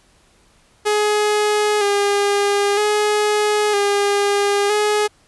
sawtooth tone with vibrato, 412.4 Hz, G#4, 12 cents flat, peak -11 dBFS, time 0.85-5.08 s, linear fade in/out 20 ms, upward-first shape square, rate 0.52 Hz, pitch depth 32 cents each way, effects pink hiss -55 dBFS RMS until 5.27 s + resampled to 24000 Hz

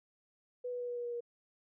sine tone with pitch steps, 493.9 / 490.8 / 487.7 / 484.6 / 481.5 / 478.5 / 475.4 Hz, B4 / B4 / B4 / B4 / B4 / A#4 / A#4, 0 / -11 / -22 / -33 / -44 / +45 / +34 cents, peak -36 dBFS, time 0.64-1.207 s, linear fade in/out 10 ms, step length 81 ms, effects none

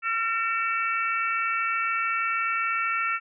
harmonic tone with a mistuned harmonic, 454.4 Hz, A#4, 44 cents flat, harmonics 3 / 4 / 5 / 6, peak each -26 / -32 / -31 / -31 dBFS, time 0.02-3.2 s, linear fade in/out 50 ms, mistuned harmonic 6, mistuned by -40 cents, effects none

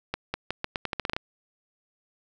accelerating click train, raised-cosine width 0.3 ms, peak -12 dBFS, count 12, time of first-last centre 0.14-1.165 s, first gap 200 ms, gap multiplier 0.83, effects none

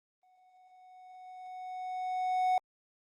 triangle tone with exponential growth, 739 Hz, F#5, 2 cents flat, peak -22 dBFS, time 0.23-2.58 s, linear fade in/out 2 ms, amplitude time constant 510 ms, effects Opus 32 kbps

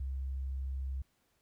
sine tone, 66.6 Hz, C2, 31 cents sharp, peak -34 dBFS, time 0-1.02 s, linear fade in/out 5 ms, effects pink hiss -75 dBFS RMS until 1.41 s

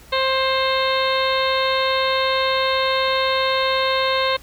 harmonic tone with a mistuned harmonic, 528 Hz, C5, 16 cents sharp, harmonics 1 / 2 / 3 / 4 / 5 / 6 / 7 / 8, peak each -21 / -22 / -28 / -27 / -30 / -32 / -26 / -29 dBFS, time 0.12-4.37 s, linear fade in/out 10 ms, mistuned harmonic 6, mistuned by -34 cents, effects added 60 Hz sine -47 dBFS peak until 4.42 s + pink hiss -47 dBFS RMS until 4.42 s

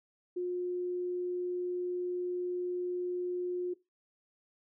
sine tone, 358 Hz, F4, 43 cents sharp, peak -31 dBFS, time 0.36-3.74 s, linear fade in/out 10 ms, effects noise-tail reverb RT60 0.2 s tail -18 dB re dry

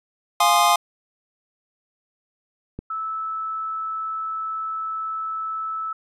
square chord, F minor seventh, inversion none, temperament equal with one note detuned, 698.5 / 830.6 / 1046.5 / 1226 Hz, F5 / Ab5 / C6 / Eb6, 0 / 0 / 0 / -26 cents, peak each -21 dBFS, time 0.4-0.76 s, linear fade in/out 5 ms
click, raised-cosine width 3 ms, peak -18 dBFS, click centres 2.79 s
sine tone, 1309 Hz, E6, 13 cents flat, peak -25 dBFS, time 2.9-5.93 s, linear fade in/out 5 ms
effects resampled to 32000 Hz

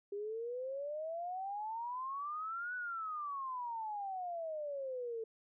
sine exponential two-way sweep, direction up then down, 398.4 to 1496 to 441.3 Hz, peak -38 dBFS, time 0.12-5.24 s, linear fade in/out 5 ms, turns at 2.75 s, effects none

